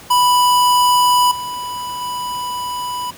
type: tone with level steps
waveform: square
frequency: 987.8 Hz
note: B5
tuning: in tune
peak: -11 / -24 / -22 dBFS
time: 0.1-3.11 s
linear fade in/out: 10 ms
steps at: 1.31 / 2.01 s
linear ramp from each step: 5 ms
effects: pink hiss -39 dBFS RMS until 3.17 s + high-pass 60 Hz 12 dB/octave